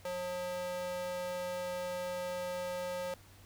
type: tone with high-pass filter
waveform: square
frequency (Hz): 179.6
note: F3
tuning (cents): +49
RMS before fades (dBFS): -38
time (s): 0.05-3.14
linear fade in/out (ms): 2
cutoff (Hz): 500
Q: 2.2
effects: added 96 Hz sine -59 dBFS peak until 3.45 s + pink hiss -60 dBFS RMS until 3.45 s